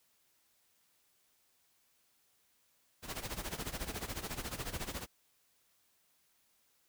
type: noise with tremolo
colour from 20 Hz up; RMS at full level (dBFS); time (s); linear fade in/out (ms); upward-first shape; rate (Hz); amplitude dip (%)
pink; -38; 3.02-5.07; 50; sine; 14; 80
effects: white hiss -73 dBFS RMS until 6.88 s